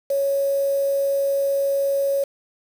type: tone with quantisation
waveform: sine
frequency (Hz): 554.4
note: C#5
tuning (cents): 0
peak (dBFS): -18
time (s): 0.1-2.24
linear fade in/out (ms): 5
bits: 6
effects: none